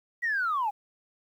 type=linear sweep; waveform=sine; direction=down; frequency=1948 to 784 Hz; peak=-24 dBFS; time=0.22-0.71 s; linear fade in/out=20 ms; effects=tanh soft clip ceiling -21 dBFS + 10-bit